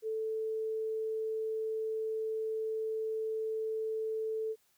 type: tone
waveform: sine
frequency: 440 Hz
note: A4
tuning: in tune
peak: -32 dBFS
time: 0.02-4.56 s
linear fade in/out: 50 ms
effects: white hiss -71 dBFS RMS until 4.77 s